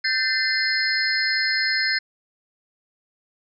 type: tone cluster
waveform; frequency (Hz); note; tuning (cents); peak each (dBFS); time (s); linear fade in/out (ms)
sine; 1553 / 1783 / 2060 / 4268 / 5090; G6 / A6 / C7 / C8 / D#8; -17 / +22 / -28 / +34 / +39; -26; 0.04-1.99; 10
effects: none